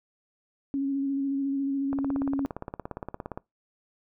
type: tone with vibrato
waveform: sine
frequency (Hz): 275.4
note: C#4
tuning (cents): -11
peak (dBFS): -25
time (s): 0.74-2.46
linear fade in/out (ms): 0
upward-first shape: square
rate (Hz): 14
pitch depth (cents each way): 18
type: click train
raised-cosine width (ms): 1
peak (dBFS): -20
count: 26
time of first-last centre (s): 1.93-3.375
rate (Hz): 17.3
effects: noise-tail reverb RT60 0.2 s tail -24 dB re dry